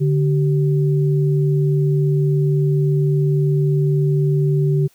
sine tone pair together, 146.07 / 383.7 Hz, D3 / G4, -9 / -37 cents, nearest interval octave + perfect fourth, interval 1672 cents, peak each -14 / -22 dBFS, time 0-4.88 s, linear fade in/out 20 ms, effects white hiss -56 dBFS RMS until 4.94 s

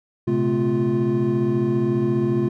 triangle tone cluster, 118.7 / 133.4 / 215.8 / 253.3 / 349.7 Hz, A#2 / C3 / A3 / B3 / F4, +32 / +34 / -33 / +44 / +2 cents, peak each -28 / -22 / -22 / -28 / -19 dBFS, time 0.27-2.49 s, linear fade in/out 10 ms, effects none

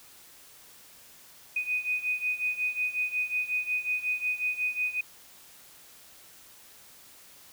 sine beating tone pair, 2489 / 2494.5 Hz, D#7 / D#7, 0 / +4 cents, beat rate 5.5 Hz, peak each -29 / -32 dBFS, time 1.56-5.01 s, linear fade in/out 5 ms, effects white hiss -53 dBFS RMS until 7.52 s

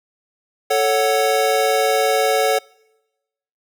square chord, F# minor, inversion first, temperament equal, 440 / 554.4 / 740 Hz, A4 / C#5 / F#5, 0 / 0 / 0 cents, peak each -20 dBFS, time 0.7-2.59 s, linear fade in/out 10 ms, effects noise-tail reverb RT60 1.0 s tail -26 dB re dry

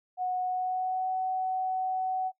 sine tone with pitch glide, 734 to 749.4 Hz, F#5 to F#5, -14 to +22 cents, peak -27 dBFS, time 0.17-2.32 s, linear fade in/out 50 ms, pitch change +36 cents, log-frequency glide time 0.43-1.1 s, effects noise-tail reverb RT60 0.1 s tail -20 dB re dry

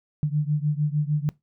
sine beating tone pair, 146.83 / 153.43 Hz, D3 / D#3, 0 / -24 cents, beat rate 6.6 Hz, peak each -23 / -25 dBFS, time 0.23-1.29 s, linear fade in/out 0 ms, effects noise-tail reverb RT60 0.2 s tail -22 dB re dry

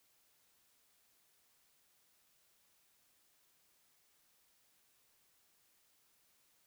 silence, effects white hiss -73 dBFS RMS until 6.66 s

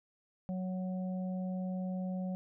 harmonic tone, 185 Hz, F#3, in tune, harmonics 1 / 3 / 4, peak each -34 / -45 / -50 dBFS, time 0.49-2.35 s, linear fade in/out 0 ms, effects none

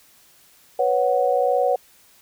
sine chord, B suspended second, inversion none, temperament just, 493.9 / 555.6 / 740.8 Hz, B4 / C#5 / F#5, 0 / +4 / +2 cents, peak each -21 dBFS, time 0.79-1.76 s, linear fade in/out 5 ms, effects white hiss -54 dBFS RMS until 2.21 s

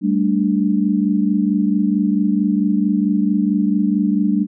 sine chord, G suspended second, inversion none, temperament just, 196 / 220.5 / 294 Hz, G3 / A3 / D4, 0 / +4 / +2 cents, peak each -17 / -19 / -19 dBFS, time 0.01-4.47 s, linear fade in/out 50 ms, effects none

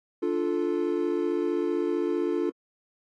triangle chord, D minor, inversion none, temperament equal, 293.7 / 349.2 / 440 Hz, D4 / F4 / A4, 0 / 0 / 0 cents, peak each -28 / -25 / -28 dBFS, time 0.22-2.5 s, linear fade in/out 10 ms, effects AAC 32 kbps

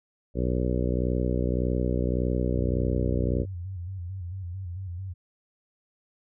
harmonic tone, 61.74 Hz, B1, in tune, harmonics 1 / 2 / 3 / 4 / 5 / 6 / 7 / 8 / 9, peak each -27 / -30 / -32 / -33 / -34 / -35 / -35 / -36 / -37 dBFS, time 0.34-3.46 s, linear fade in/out 50 ms
sine tone with vibrato, 91.3 Hz, F#2, 23 cents flat, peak -32 dBFS, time 2.54-5.14 s, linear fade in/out 20 ms, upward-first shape square, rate 4.5 Hz, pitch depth 81 cents each way
effects none

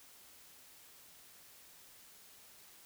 silence, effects white hiss -59 dBFS RMS until 2.85 s

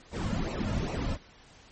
brown noise with flanger, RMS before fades -31 dBFS, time 0.11-1.18 s, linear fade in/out 50 ms, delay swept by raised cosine 0.58 to 2.68 ms, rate 2.5 Hz, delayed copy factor -0.75, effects pink hiss -55 dBFS RMS until 1.71 s + MP3 32 kbps

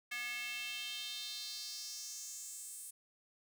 square tone with high-pass filter sweep, 241.9 Hz, B3, 36 cents flat, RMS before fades -44 dBFS, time 0.11-2.91 s, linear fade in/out 10 ms, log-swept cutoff 2000 to 9400 Hz, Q 3.5, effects none

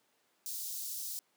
white high-pass noise, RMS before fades -40 dBFS, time 0.46-1.19 s, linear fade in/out 0 ms, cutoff 4500 Hz, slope 24 dB/octave, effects pink hiss -73 dBFS RMS until 1.36 s + high-pass 300 Hz 12 dB/octave

